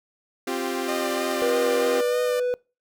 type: chord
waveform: sawtooth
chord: C suspended fourth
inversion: none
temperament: equal with one note detuned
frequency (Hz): 263.9 / 349.2 / 392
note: C4 / F4 / G4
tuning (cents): +15 / 0 / 0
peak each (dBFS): -26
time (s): 0.47-2.01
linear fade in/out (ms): 5
type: tone with vibrato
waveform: sawtooth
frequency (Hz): 604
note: D5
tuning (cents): +48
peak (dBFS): -24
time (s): 0.88-2.4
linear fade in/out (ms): 5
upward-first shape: sine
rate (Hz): 3.2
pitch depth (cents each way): 29
type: tone with pitch glide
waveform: triangle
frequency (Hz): 482.9 to 495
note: B4 to B4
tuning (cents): -39 to +4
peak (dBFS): -19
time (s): 1.42-2.54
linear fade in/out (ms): 0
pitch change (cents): +43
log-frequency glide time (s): 1.91-2.22
effects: noise-tail reverb RT60 0.3 s tail -25 dB re dry